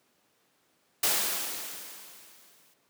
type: noise with exponential decay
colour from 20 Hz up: white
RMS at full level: -24 dBFS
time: 1.03-2.74 s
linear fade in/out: 5 ms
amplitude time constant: 370 ms
effects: pink hiss -69 dBFS RMS until 2.89 s + high-pass 200 Hz 12 dB/octave